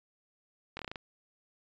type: slowing click train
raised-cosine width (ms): 0.3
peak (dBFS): -23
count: 7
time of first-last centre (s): 0.77-0.958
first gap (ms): 22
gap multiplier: 1.14
effects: resampled to 16000 Hz